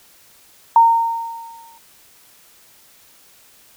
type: tone with exponential decay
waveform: sine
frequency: 920 Hz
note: A#5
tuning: 23 cents flat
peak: -5 dBFS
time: 0.76-1.78 s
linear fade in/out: 2 ms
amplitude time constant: 220 ms
effects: white hiss -50 dBFS RMS until 3.76 s